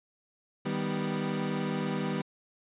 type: chord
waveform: 30% pulse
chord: Eb augmented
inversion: none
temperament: equal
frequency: 155.56 / 196 / 246.9 Hz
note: Eb3 / G3 / B3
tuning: 0 / 0 / 0 cents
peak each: -32 / -30 / -32 dBFS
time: 0.65-2.22 s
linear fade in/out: 10 ms
effects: resampled to 8000 Hz